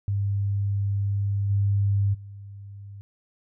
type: tone with level steps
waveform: sine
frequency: 100.1 Hz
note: G2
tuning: 37 cents sharp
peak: -22 / -19 / -38 dBFS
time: 0.08-3.01 s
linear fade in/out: 0 ms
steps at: 1.49 / 2.13 s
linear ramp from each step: 20 ms
effects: none